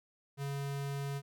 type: tone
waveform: square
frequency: 140 Hz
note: C#3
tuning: 18 cents sharp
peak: -36 dBFS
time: 0.37-1.22 s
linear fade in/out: 50 ms
effects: none